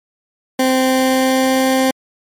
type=tone with pitch glide; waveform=20% pulse; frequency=260 to 262.4 Hz; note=C4 to C4; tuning=-11 to +5 cents; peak=-7 dBFS; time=0.59-1.91 s; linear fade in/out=5 ms; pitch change=+16 cents; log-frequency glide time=0.79-1.63 s; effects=MP3 64 kbps